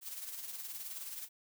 blue noise with tremolo, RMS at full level -42 dBFS, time 0.01-1.29 s, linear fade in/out 50 ms, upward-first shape sine, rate 19 Hz, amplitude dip 50%, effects none

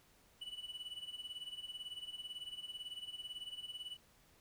triangle tone with tremolo, 2960 Hz, F#7, in tune, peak -40 dBFS, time 0.41-3.97 s, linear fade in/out 10 ms, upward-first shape sine, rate 18 Hz, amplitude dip 80%, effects pink hiss -68 dBFS RMS until 4.4 s

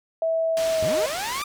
sine tone with pitch glide, 652 to 626.2 Hz, E5 to D#5, -19 to +11 cents, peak -20 dBFS, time 0.22-1.06 s, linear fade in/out 2 ms, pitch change -70 cents, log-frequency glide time 0.71-0.9 s
white low-pass noise, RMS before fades -34 dBFS, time 0.57-1.42 s, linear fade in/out 0 ms, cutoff 6500 Hz, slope 12 dB/octave
sawtooth linear sweep, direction up, 65.41 to 1217 Hz, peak -24 dBFS, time 0.82-1.44 s, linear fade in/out 5 ms
effects none

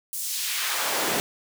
pink noise with high-pass filter sweep, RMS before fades -27 dBFS, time 0.13-1.2 s, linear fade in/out 0 ms, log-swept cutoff 9700 to 220 Hz, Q 0.95, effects none

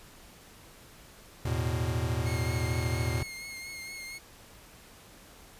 square chord, E suspended fourth, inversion none, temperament equal, 82.41 / 110 / 123.47 Hz, E2 / A2 / B2, 0 / 0 / 0 cents, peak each -33 / -33 / -33 dBFS, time 1.45-3.23 s, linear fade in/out 5 ms
sawtooth tone with vibrato, 2148 Hz, C7, 45 cents sharp, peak -36 dBFS, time 2.25-4.19 s, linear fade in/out 20 ms, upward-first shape triangle, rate 4.3 Hz, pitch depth 35 cents each way
effects pink hiss -53 dBFS RMS until 5.59 s + resampled to 32000 Hz

